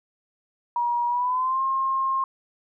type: tone with pitch glide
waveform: sine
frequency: 956 to 1066.9 Hz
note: A#5 to C6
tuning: +43 to +33 cents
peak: -21 dBFS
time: 0.76-2.24 s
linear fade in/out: 2 ms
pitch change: +190 cents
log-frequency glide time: 1.07-1.62 s
effects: none